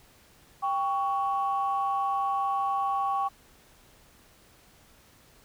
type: tone pair together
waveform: sine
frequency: 790 / 1117.2 Hz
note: G5 / C#6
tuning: +13 / +13 cents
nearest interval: tritone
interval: 600 cents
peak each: -27 dBFS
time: 0.62-3.29 s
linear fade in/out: 20 ms
effects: tanh soft clip ceiling -18 dBFS + pink hiss -58 dBFS RMS until 5.44 s